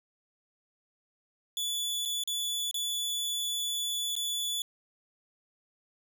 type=tone with dropouts; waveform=sawtooth; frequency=3451 Hz; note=A7; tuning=34 cents flat; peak=-27 dBFS; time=1.57-4.62 s; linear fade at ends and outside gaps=1 ms; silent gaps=2.052-2.057 / 2.237-2.275 / 2.712-2.743 / 4.154-4.164 s; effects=none